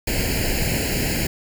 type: noise with comb filter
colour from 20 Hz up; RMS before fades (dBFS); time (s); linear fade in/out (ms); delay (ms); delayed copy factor
pink; -22; 0.07-1.27; 5; 0.42; +0.9
effects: none